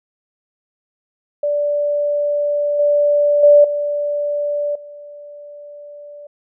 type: tone with level steps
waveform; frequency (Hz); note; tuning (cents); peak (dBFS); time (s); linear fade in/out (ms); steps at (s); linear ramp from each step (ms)
sine; 584; D5; -10; -15 / -11 / -5 / -17 / -33; 1.43-6.27; 5; 2.79 / 3.43 / 3.64 / 4.75; 5
effects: none